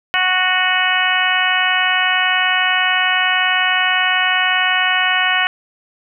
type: harmonic tone with a mistuned harmonic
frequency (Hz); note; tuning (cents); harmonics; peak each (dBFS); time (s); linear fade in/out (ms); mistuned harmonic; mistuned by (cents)
369.1; F#4; -4; 2 / 3 / 4 / 5 / 6 / 7 / 8; -22 / -23 / -20 / -19 / -22 / -22 / -20; 0.14-5.47; 0; 7; -24
effects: none